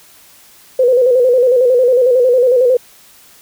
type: tone with vibrato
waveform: sine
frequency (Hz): 500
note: B4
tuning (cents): +21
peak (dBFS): -7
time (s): 0.79-2.77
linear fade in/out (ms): 5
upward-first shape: square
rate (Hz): 11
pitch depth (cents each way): 60
effects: white hiss -44 dBFS RMS until 3.41 s

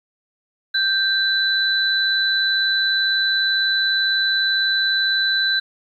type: tone pair together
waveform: sine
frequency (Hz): 1568 / 3994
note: G6 / B7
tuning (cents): 0 / +19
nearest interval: octave + major third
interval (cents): 1619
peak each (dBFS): -19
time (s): 0.74-5.6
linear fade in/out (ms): 10
effects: 9-bit

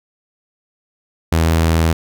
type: tone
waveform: sawtooth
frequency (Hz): 81.6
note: E2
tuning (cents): -17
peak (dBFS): -8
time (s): 1.32-1.93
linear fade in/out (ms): 5
effects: none

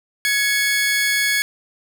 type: tone pair together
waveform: sawtooth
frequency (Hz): 1681.2 / 2207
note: G#6 / C#7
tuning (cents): +21 / -8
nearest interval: perfect fourth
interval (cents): 471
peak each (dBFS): -16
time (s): 0.25-1.42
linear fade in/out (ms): 0
effects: none

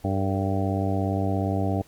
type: harmonic tone with a mistuned harmonic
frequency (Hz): 97.2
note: G2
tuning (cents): -14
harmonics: 1 / 2 / 3 / 4 / 5 / 6 / 7 / 8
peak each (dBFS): -25 / -29 / -29 / -35 / -35 / -35 / -32 / -34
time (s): 0.04-1.82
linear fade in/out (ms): 5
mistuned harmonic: 5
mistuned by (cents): -62
effects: pink hiss -55 dBFS RMS until 1.87 s + MP3 96 kbps

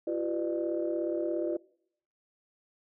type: tone cluster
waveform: sine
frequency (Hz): 340.3 / 377.3 / 497 / 599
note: F4 / F#4 / B4 / D5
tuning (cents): -45 / +34 / +11 / +34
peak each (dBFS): -31 / -37 / -37 / -33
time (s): 0.07-1.57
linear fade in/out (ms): 5
effects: noise-tail reverb RT60 0.7 s tail -23 dB re dry + tanh soft clip ceiling -19 dBFS

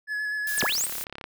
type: tone with vibrato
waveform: triangle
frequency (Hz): 1701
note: G#6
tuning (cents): +41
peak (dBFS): -25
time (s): 0.07-0.72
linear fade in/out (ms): 50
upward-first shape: square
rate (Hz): 8.1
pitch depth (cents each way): 13
type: noise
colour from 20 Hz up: blue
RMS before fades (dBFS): -33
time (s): 0.47-1.04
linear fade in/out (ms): 2
type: linear two-way sweep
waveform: sine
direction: down then up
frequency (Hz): 10640 to 103.83 to 8750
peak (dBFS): -24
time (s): 0.57-0.86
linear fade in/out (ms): 5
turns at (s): 0.63
type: click train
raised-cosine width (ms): 0.3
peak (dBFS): -21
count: 24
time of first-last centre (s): 0.58-1.241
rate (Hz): 34.8
effects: none

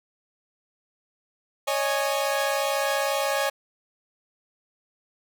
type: chord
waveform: sawtooth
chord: C# suspended second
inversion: none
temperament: equal with one note detuned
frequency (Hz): 554.4 / 614.4 / 830.6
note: C#5 / D#5 / G#5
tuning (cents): 0 / -22 / 0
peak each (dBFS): -22 / -25 / -25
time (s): 1.67-3.5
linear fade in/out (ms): 10
effects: none

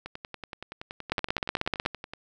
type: two click trains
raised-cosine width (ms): 0.3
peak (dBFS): -9 / -21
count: 13 / 23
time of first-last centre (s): 1.12-1.861 / 0.06-2.135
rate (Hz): 16.2 / 10.6
effects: none

